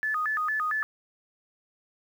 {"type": "tone with vibrato", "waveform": "sine", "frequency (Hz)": 1468, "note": "F#6", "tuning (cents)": -14, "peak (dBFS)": -25, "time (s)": [0.03, 0.83], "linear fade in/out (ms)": 0, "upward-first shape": "square", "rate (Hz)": 4.4, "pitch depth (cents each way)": 290, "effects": ["9-bit"]}